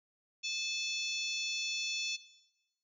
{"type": "harmonic tone with a mistuned harmonic", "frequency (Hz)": 868, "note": "A5", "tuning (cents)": -24, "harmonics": [3, 4, 5, 6, 7, 8], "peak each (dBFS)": [-38, -40, -42, -44, -45, -46], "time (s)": [0.43, 2.17], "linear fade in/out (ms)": 20, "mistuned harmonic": 6, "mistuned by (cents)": 66, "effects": ["noise-tail reverb RT60 1.0 s tail -17 dB re dry"]}